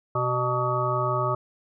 harmonic tone with a mistuned harmonic, 125.8 Hz, B2, 32 cents sharp, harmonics 1 / 3 / 5 / 7 / 9 / 10, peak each -28 / -31 / -29 / -33 / -28 / -29 dBFS, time 0.15-1.35 s, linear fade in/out 5 ms, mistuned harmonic 5, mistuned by -55 cents, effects none

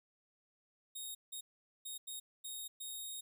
10% pulse tone bursts at uneven times, 3729 Hz, A#7, in tune, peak -35 dBFS, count 6, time 0.95-1.15 / 1.32-1.41 / 1.85-1.98 / 2.07-2.2 / 2.44-2.68 / 2.8-3.21 s, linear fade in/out 10 ms, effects none

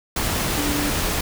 sine tone in noise, 292.8 Hz, D4, 5 cents flat, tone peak -24 dBFS, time 0.57-0.9 s, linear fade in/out 5 ms, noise pink, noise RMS -23 dBFS, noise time 0.16-1.21 s, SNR -4 dB, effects none

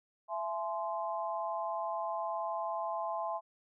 sine tone cluster, 668 / 849 / 1041 Hz, E5 / G#5 / C6, +23 / +38 / -9 cents, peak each -37 / -38 / -38 dBFS, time 0.28-3.41 s, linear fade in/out 50 ms, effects none

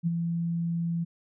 sine tone with ADSR envelope, 168.7 Hz, E3, 40 cents sharp, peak -21 dBFS, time 0.03-1.05 s, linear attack 38 ms, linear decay 24 ms, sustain -5 dB, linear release 20 ms, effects none

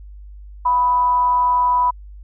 sine tone with frequency modulation, 987.8 Hz, B5, in tune, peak -13 dBFS, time 0.65-1.91 s, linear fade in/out 10 ms, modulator 279 Hz, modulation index 0.21, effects added 50 Hz sine -35 dBFS peak until 2.23 s

